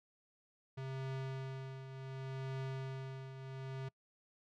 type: tone with tremolo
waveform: square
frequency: 133.1 Hz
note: C3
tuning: 30 cents sharp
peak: -39 dBFS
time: 0.77-3.89 s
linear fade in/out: 10 ms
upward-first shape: triangle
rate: 0.68 Hz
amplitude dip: 65%
effects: noise-tail reverb RT60 0.1 s tail -25 dB re dry + low-pass 4000 Hz 12 dB/octave